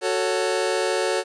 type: chord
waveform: sawtooth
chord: F# minor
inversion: none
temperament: just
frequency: 370 / 444 / 555 Hz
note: F#4 / A4 / C#5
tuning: 0 / +16 / +2 cents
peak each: -21 dBFS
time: 0.01-1.24 s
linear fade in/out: 50 ms
effects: resampled to 22050 Hz + 9-bit